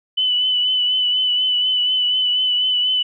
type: tone with vibrato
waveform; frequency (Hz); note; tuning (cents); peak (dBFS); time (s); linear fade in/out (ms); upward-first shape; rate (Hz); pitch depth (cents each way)
sine; 2995; F#7; +20; -15; 0.17-3.03; 10; triangle; 4.1; 32
effects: none